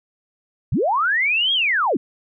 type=linear two-way sweep; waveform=sine; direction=up then down; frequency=73.42 to 3322 to 195.3 Hz; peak=-16 dBFS; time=0.72-1.97 s; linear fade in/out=5 ms; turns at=1.53 s; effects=none